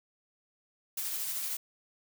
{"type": "noise with tremolo", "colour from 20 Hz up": "blue", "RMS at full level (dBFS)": -34, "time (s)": [0.97, 1.57], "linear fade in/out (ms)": 5, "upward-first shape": "sine", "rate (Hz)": 13, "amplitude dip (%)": 25, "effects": []}